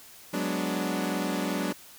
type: chord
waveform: sawtooth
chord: G# half-diminished seventh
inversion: third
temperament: equal with one note detuned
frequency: 185 / 207.7 / 246.9 / 292.8 Hz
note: F#3 / G#3 / B3 / D4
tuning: 0 / 0 / 0 / -5 cents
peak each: -28 / -30 / -31 / -28 dBFS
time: 0.33-1.73 s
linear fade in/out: 10 ms
effects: white hiss -50 dBFS RMS until 1.98 s